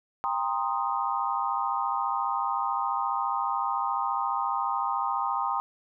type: chord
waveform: sine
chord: C minor seventh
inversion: second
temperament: equal with one note detuned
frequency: 797.2 / 932.3 / 1046.5 / 1244.5 Hz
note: G5 / Bb5 / C6 / Eb6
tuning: +29 / 0 / 0 / 0 cents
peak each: -31 dBFS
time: 0.24-5.6 s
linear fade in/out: 0 ms
effects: none